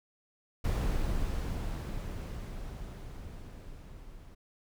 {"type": "noise with level ramp", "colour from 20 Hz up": "brown", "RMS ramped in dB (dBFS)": [-29, -50], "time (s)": [0.64, 4.35], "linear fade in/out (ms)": 10, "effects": []}